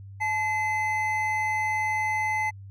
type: tone pair together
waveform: triangle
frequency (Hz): 862 / 2050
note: A5 / C7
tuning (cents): -36 / -36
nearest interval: octave + minor third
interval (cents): 1500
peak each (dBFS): -25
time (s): 0.2-2.51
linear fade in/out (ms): 20
effects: added 98 Hz sine -40 dBFS peak until 2.7 s